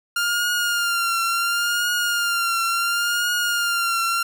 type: tone with vibrato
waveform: sawtooth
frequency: 1400 Hz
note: F6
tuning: 4 cents sharp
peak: -16 dBFS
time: 0.16-4.23 s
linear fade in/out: 5 ms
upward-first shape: triangle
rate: 0.71 Hz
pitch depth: 52 cents each way
effects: none